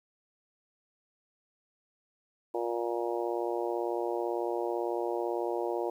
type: harmonic tone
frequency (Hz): 118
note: A#2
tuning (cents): +22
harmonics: 3 / 4 / 5 / 6 / 7 / 8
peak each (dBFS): -33 / -35 / -37 / -39 / -40 / -41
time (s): 2.54-5.9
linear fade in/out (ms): 5
effects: 10-bit